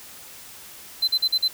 triangle tone bursts, 4067 Hz, C8, 50 cents flat, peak -16 dBFS, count 5, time 1.02-1.482 s, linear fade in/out 10 ms, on 58 ms, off 43 ms, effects white hiss -43 dBFS RMS until 1.53 s

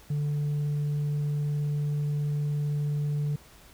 sine tone with tanh clipping, 146.83 Hz, D3, in tune, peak -26 dBFS, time 0.1-3.36 s, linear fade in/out 5 ms, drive 2 dB, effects added 60 Hz sine -58 dBFS peak until 3.73 s + pink hiss -54 dBFS RMS until 3.73 s

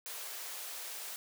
white high-pass noise, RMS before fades -43 dBFS, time 0.06-1.16 s, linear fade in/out 0 ms, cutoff 430 Hz, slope 24 dB/octave, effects none

